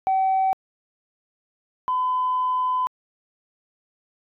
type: tone pair in turn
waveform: sine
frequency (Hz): 764 / 1011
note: G5 / B5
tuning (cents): -45 / +40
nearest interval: perfect fourth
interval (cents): 485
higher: second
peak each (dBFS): -16 / -19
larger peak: first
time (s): 0.07-0.53 / 1.88-2.87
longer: second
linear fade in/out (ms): 0
effects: tanh soft clip ceiling -15 dBFS